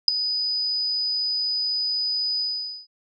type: tone with ADSR envelope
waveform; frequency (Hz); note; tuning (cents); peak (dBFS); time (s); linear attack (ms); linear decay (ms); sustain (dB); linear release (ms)
sine; 4978; D#8; 0; -5; 0.08-2.87; 3; 4; -17; 470
effects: none